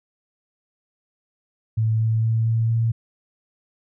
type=tone with pitch steps; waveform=sine; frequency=110.8 / 111.7 / 112.61 / 113.52 / 114.44 Hz; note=A2 / A2 / A2 / A#2 / A#2; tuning=+13 / +27 / +41 / -45 / -31 cents; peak=-17 dBFS; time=1.77-2.92 s; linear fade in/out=10 ms; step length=230 ms; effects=none